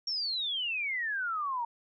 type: exponential sweep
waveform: sine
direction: down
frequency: 5588 to 916 Hz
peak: -30 dBFS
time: 0.07-1.65 s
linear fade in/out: 5 ms
effects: none

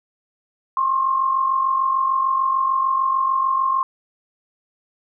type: tone pair together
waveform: sine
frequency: 1062 / 1108.7 Hz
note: C6 / C#6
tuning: +25 / 0 cents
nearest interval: minor second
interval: 75 cents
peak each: -17 / -25 dBFS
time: 0.77-3.83 s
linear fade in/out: 2 ms
effects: none

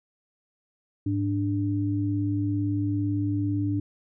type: tone pair together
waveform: sine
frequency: 103.84 / 293.7 Hz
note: G#2 / D4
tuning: 0 / 0 cents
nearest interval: octave + tritone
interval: 1800 cents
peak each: -26 dBFS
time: 1.06-3.8 s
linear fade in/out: 5 ms
effects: none

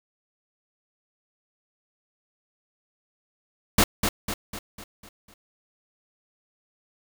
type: noise with echo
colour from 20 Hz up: pink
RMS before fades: -17 dBFS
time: 3.78-3.84 s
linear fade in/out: 5 ms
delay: 250 ms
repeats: 6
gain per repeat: -6 dB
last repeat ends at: 5.34 s
effects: none

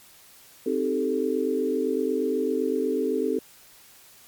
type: chord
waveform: sine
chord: A half-diminished seventh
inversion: first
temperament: equal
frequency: 261.6 / 311.1 / 392 / 440 Hz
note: C4 / Eb4 / G4 / A4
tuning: 0 / 0 / 0 / 0 cents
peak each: -28 / -30 / -28 / -26 dBFS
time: 0.66-3.39 s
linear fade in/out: 5 ms
effects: white hiss -52 dBFS RMS until 4.27 s + MP3 96 kbps

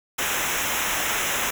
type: noise with comb filter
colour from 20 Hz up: pink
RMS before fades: -25 dBFS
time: 0.18-1.51 s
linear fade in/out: 10 ms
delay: 0.22 ms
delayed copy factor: -0.85
effects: none

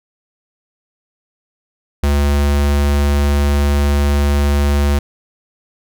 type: tone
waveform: square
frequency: 71.7 Hz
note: D2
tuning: 41 cents flat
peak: -12 dBFS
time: 2.03-4.99 s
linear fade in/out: 5 ms
effects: none

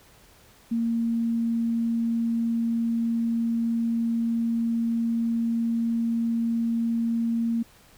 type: tone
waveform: sine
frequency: 230.8 Hz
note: A#3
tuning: 17 cents flat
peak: -22 dBFS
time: 0.71-7.63 s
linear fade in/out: 10 ms
effects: pink hiss -55 dBFS RMS until 7.97 s

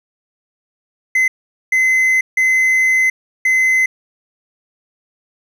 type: tone bursts at uneven times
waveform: triangle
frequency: 2048 Hz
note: C7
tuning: 38 cents flat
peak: -9 dBFS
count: 4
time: 1.15-1.28 / 1.72-2.21 / 2.37-3.1 / 3.45-3.86 s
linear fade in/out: 5 ms
effects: none

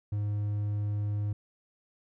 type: tone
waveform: triangle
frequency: 103.6 Hz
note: G#2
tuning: 4 cents flat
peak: -26 dBFS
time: 0.12-1.33 s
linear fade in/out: 5 ms
effects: none

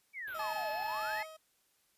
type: exponential two-way sweep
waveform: sine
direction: down then up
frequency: 2349 to 587.3 to 2302 Hz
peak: -39 dBFS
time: 0.13-1.26 s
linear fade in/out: 50 ms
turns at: 0.7 s
type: band-stop noise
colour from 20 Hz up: white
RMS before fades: -50 dBFS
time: 0.27-1.22 s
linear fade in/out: 10 ms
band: 3900 to 12000 Hz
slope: 96 dB/octave
type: tone with tremolo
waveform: 30% pulse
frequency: 633 Hz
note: D#5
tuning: 30 cents sharp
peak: -38 dBFS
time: 0.34-1.37 s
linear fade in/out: 10 ms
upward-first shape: sine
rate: 1.7 Hz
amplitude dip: 65%
type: harmonic tone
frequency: 860 Hz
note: A5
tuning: 40 cents flat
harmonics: 1 / 2 / 3 / 5 / 6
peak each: -37 / -43 / -47 / -51 / -53 dBFS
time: 0.39-1.23 s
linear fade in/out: 5 ms
effects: white hiss -73 dBFS RMS until 1.97 s + resampled to 32000 Hz

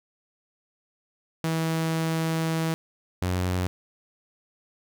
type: tone pair in turn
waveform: sawtooth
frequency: 162.1 / 90.98 Hz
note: E3 / F#2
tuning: -29 / -29 cents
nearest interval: minor seventh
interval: 1000 cents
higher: first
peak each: -20 dBFS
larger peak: neither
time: 1.44-2.74 / 3.22-3.67 s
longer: first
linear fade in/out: 0 ms
effects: none

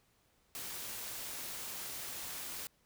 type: noise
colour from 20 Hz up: white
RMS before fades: -43 dBFS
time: 0.55-2.67 s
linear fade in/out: 0 ms
effects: pink hiss -72 dBFS RMS until 2.85 s

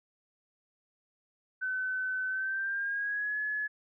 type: tone with pitch glide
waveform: sine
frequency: 1517 to 1702.8 Hz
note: F#6 to G#6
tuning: +43 to +43 cents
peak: -30 dBFS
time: 1.61-3.68 s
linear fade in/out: 20 ms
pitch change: +200 cents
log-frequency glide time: 2.27-3.38 s
effects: none

